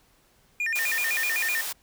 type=tone with vibrato; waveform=triangle; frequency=2100 Hz; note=C7; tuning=6 cents sharp; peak=-23 dBFS; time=0.6-1.61 s; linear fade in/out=2 ms; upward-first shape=square; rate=7.9 Hz; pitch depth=250 cents each way
type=high-pass noise; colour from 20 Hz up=white; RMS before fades=-32 dBFS; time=0.75-1.73 s; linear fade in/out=10 ms; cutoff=510 Hz; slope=12 dB/octave
effects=pink hiss -62 dBFS RMS until 1.82 s